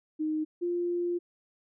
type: tone pair in turn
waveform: sine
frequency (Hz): 310 / 349.4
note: D#4 / F4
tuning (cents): -6 / +1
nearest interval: major second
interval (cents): 207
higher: second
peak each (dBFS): -27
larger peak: neither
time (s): 0.19-0.45 / 0.61-1.19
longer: second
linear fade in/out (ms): 20
effects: none